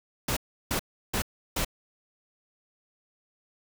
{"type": "noise bursts", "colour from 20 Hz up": "pink", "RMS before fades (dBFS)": -28, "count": 4, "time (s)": [0.28, 1.648], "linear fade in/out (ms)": 5, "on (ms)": 87, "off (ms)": 340, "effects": []}